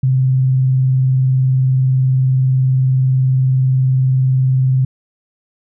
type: tone with vibrato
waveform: sine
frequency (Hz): 130.81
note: C3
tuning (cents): 0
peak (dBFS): -10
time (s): 0.03-4.85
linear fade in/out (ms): 5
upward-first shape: triangle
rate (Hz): 20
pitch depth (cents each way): 71
effects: none